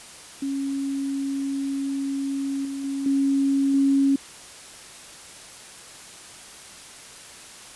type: tone with level steps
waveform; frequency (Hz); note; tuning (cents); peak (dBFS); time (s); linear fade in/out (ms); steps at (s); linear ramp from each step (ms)
sine; 275; C#4; -14; -24 / -28 / -25 / -18 / -16; 0.42-4.16; 5; 2.65 / 2.84 / 3.06 / 3.74; 2
effects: white hiss -43 dBFS RMS until 7.75 s + resampled to 24000 Hz